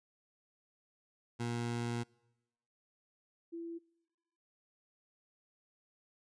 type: tone pair in turn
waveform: 20% pulse / sine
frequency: 118.6 / 335.5 Hz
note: A#2 / E4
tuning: +30 / +31 cents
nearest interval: octave + tritone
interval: 1801 cents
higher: second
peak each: -30 / -40 dBFS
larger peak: first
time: 1.39-2.04 / 3.52-3.79 s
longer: first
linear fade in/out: 20 ms
effects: noise-tail reverb RT60 1.0 s tail -26 dB re dry + resampled to 22050 Hz